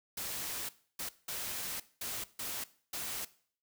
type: noise bursts at uneven times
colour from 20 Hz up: white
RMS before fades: -39 dBFS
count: 6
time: 0.17-0.69 / 0.99-1.09 / 1.28-1.8 / 2.01-2.24 / 2.39-2.64 / 2.93-3.25 s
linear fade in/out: 5 ms
effects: noise-tail reverb RT60 0.5 s tail -18 dB re dry